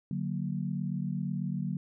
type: chord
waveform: sine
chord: D augmented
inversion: none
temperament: equal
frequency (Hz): 146.83 / 185 / 233.1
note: D3 / F#3 / A#3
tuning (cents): 0 / 0 / 0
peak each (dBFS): -34 / -33 / -38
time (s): 0.11-1.77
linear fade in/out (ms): 2
effects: none